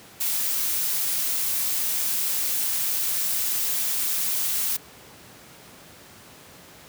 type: noise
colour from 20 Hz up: blue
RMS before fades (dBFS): -25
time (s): 0.2-4.77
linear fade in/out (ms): 10
effects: pink hiss -47 dBFS RMS until 6.88 s + high-pass 100 Hz 12 dB/octave

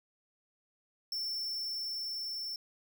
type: tone with level ramp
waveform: square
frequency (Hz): 5390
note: E8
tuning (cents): +38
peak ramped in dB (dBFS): -34 to -37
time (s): 1.12-2.56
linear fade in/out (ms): 2
effects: none

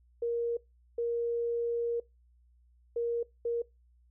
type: tone bursts at uneven times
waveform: sine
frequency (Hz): 470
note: A#4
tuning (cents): +14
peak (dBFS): -28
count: 4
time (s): 0.22-0.57 / 0.98-2 / 2.96-3.23 / 3.45-3.62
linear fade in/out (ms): 5
effects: noise-tail reverb RT60 0.2 s tail -22 dB re dry + added 60 Hz sine -61 dBFS peak until 4.1 s

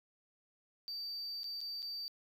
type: tone with dropouts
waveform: sine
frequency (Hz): 4634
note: D8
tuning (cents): -24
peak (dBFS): -37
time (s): 0.88-2.08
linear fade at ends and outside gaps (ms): 0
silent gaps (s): 1.433-1.442 / 1.606-1.613 / 1.821-1.827
effects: tanh soft clip ceiling -38 dBFS + 12-bit

